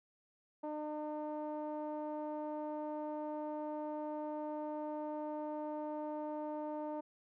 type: tone with low-pass filter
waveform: sawtooth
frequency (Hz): 302.6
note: D#4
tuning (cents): -48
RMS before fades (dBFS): -41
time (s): 0.63-7.01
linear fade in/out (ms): 10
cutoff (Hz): 780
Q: 8.2
effects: none